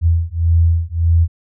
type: beating tone pair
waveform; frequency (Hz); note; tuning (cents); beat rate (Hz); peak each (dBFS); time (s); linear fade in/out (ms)
sine; 82.7 / 84.4; E2 / E2; +6 / +41; 1.7; -14; 0.01-1.28; 50
effects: none